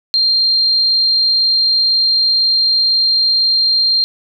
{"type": "tone", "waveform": "sine", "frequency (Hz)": 4186, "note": "C8", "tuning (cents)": 0, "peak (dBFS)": -10, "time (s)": [0.14, 4.04], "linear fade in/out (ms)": 0, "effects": []}